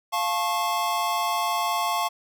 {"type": "chord", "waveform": "square", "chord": "F augmented", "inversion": "none", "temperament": "just", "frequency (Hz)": [698.5, 873.1, 1091.3], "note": ["F5", "A5", "C#6"], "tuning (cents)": [0, -14, -27], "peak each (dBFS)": [-29, -29, -27], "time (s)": [0.12, 2.09], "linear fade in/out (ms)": 20, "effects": []}